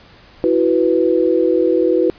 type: chord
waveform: sine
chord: E suspended second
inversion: none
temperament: equal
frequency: 329.6 / 370 / 493.9 Hz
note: E4 / F#4 / B4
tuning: 0 / 0 / 0 cents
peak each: -16 dBFS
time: 0.44-2.1 s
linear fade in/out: 0 ms
effects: pink hiss -45 dBFS RMS until 2.18 s + resampled to 11025 Hz